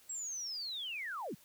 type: linear sweep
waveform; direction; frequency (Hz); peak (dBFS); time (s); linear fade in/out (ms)
sine; down; 7750 to 123.47; -38; 0.09-1.35; 10
effects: white hiss -63 dBFS RMS until 1.44 s